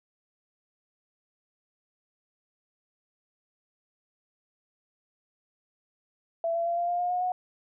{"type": "tone with pitch steps", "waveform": "sine", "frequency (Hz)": [668, 676.5, 685.2, 694, 702.8, 711.8, 720.9, 730.1], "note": ["E5", "E5", "F5", "F5", "F5", "F5", "F#5", "F#5"], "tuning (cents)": [23, 45, -33, -11, 11, 33, -45, -23], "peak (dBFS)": -25, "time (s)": [6.44, 7.32], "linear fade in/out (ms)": 2, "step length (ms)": 110, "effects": []}